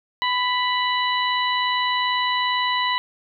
harmonic tone with a mistuned harmonic, 987.8 Hz, B5, in tune, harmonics 1 / 2 / 3 / 4, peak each -22 / -25 / -27 / -28 dBFS, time 0.22-2.98 s, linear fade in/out 0 ms, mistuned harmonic 1, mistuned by +18 cents, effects none

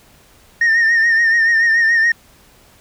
sine tone with vibrato, 1831 Hz, A#6, 32 cents flat, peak -8 dBFS, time 0.61-2.12 s, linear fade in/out 5 ms, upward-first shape sine, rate 7 Hz, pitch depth 48 cents each way, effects tanh soft clip ceiling -9 dBFS + pink hiss -49 dBFS RMS until 2.8 s

